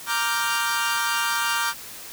sawtooth chord, G minor seventh, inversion first, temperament equal, 932.3 / 1174.7 / 1396.9 / 1568 Hz, Bb5 / D6 / F6 / G6, 0 / 0 / 0 / 0 cents, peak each -24 dBFS, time 0.06-1.74 s, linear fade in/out 50 ms, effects white hiss -39 dBFS RMS until 2.12 s

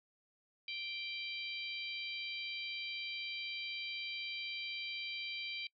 harmonic tone, 784 Hz, G5, in tune, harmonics 3 / 4 / 5 / 6, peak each -43 / -45 / -47 / -49 dBFS, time 0.68-5.67 s, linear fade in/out 2 ms, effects noise-tail reverb RT60 0.1 s tail -24 dB re dry

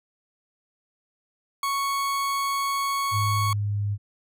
40% pulse tone, 1108.7 Hz, C#6, in tune, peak -23 dBFS, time 1.63-3.53 s, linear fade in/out 2 ms
sine tone with pitch glide, 103.83 to 102.28 Hz, G#2 to G#2, 0 to -26 cents, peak -23 dBFS, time 3.11-3.98 s, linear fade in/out 50 ms, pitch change -26 cents, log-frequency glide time 3.36-3.82 s
effects none

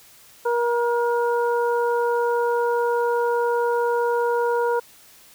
harmonic tone, 475.2 Hz, A#4, 33 cents sharp, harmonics 1 / 2 / 3, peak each -20 / -24 / -30 dBFS, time 0.45-4.8 s, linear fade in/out 10 ms, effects white hiss -50 dBFS RMS until 5.34 s

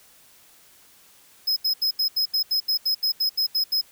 square tone bursts, 5110 Hz, D#8, 45 cents sharp, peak -20 dBFS, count 14, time 1.47-3.814 s, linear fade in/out 10 ms, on 95 ms, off 78 ms, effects white hiss -54 dBFS RMS until 3.91 s

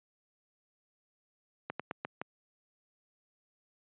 slowing click train, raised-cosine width 0.5 ms, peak -20 dBFS, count 5, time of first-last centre 1.7-2.215 s, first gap 96 ms, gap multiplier 1.2, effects high-pass 150 Hz 12 dB/octave + resampled to 8000 Hz

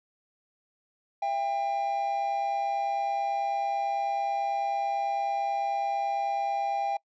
triangle tone pair together, 669 / 798.1 Hz, E5 / G5, +25 / +31 cents, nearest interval minor third, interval 306 cents, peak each -32 / -25 dBFS, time 1.22-6.97 s, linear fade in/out 5 ms, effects noise-tail reverb RT60 0.1 s tail -24 dB re dry + resampled to 16000 Hz

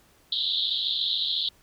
white band-pass noise, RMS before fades -27 dBFS, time 0.32-1.49 s, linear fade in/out 5 ms, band 3300 to 4100 Hz, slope 96 dB/octave, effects pink hiss -60 dBFS RMS until 1.62 s

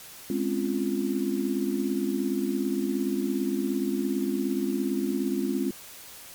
sine chord, Db major seventh, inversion second, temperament just, 207.9 / 259.9 / 277.2 / 346.5 Hz, Ab3 / C4 / Db4 / F4, +2 / -11 / 0 / -14 cents, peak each -30 dBFS, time 0.3-5.71 s, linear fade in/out 2 ms, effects white hiss -45 dBFS RMS until 6.34 s + MP3 96 kbps

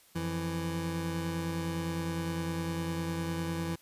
25% pulse tone pair together, 87.9 / 165.93 Hz, F2 / E3, +12 / +12 cents, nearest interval major seventh, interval 1100 cents, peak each -35 / -29 dBFS, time 0.15-3.76 s, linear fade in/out 10 ms, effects white hiss -61 dBFS RMS until 3.81 s + resampled to 32000 Hz

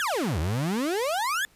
35% pulse exponential two-way sweep, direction down then up, 1770 to 73.42 to 1770 Hz, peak -23 dBFS, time 0-1.45 s, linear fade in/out 0 ms, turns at 0.39 s, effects pink hiss -60 dBFS RMS until 1.55 s + resampled to 32000 Hz

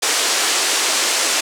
white band-pass noise, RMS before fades -18 dBFS, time 0.02-1.41 s, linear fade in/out 10 ms, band 320 to 8300 Hz, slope 24 dB/octave, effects none

